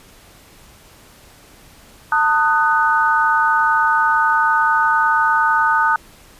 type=chord; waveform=sine; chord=D# diminished; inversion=second; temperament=just; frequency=896 / 1244.5 / 1493.4 Hz; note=A5 / D#6 / F#6; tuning=+31 / 0 / +16 cents; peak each=-17 dBFS; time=2.12-5.96 s; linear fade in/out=2 ms; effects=pink hiss -46 dBFS RMS until 6.39 s + resampled to 32000 Hz